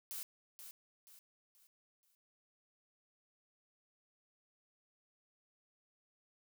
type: noise with echo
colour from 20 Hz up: blue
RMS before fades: -44 dBFS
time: 0.11-0.23 s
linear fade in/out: 0 ms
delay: 480 ms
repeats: 4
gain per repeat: -8 dB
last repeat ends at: 2.15 s
effects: none